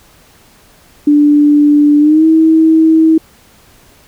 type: tone with pitch glide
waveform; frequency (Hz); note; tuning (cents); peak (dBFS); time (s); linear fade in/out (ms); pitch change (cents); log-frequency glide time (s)
sine; 293.7 to 320.3; D4 to E4; 0 to -50; -4; 1.07-3.18; 5; +150; 1.99-2.25
effects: pink hiss -45 dBFS RMS until 4.07 s